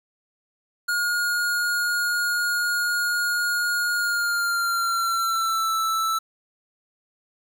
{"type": "tone with pitch glide", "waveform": "square", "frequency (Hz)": [1432, 1320.8], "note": ["F6", "E6"], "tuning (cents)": [43, 3], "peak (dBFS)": -22, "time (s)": [0.88, 6.19], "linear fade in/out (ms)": 10, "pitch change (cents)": -140, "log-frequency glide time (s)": [3.93, 5.73], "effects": ["9-bit"]}